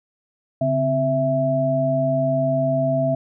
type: tone cluster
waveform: sine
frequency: 140.3 / 260.1 / 660 Hz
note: C#3 / C4 / E5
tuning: +21 / -10 / +2 cents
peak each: -23 / -25 / -19 dBFS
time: 0.61-3.15 s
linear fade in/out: 5 ms
effects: none